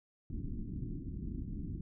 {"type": "low-pass noise", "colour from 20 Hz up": "pink", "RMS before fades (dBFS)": -40, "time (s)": [0.3, 1.81], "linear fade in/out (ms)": 2, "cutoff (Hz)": 320, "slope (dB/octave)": 48, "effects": []}